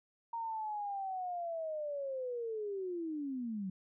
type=linear sweep; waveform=sine; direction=down; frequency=932.3 to 182.3 Hz; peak=-36 dBFS; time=0.33-3.7 s; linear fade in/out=5 ms; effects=none